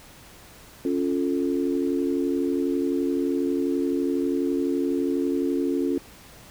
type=chord; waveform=sine; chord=Db augmented; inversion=none; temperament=equal; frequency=277.2 / 349.2 / 440 Hz; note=Db4 / F4 / A4; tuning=0 / 0 / 0 cents; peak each=-24 / -26 / -30 dBFS; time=0.85-5.98 s; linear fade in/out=2 ms; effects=pink hiss -48 dBFS RMS until 6.5 s